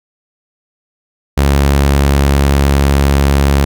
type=tone; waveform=sawtooth; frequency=69.8 Hz; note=C#2; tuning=13 cents sharp; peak=-4 dBFS; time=1.37-3.65 s; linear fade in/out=10 ms; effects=none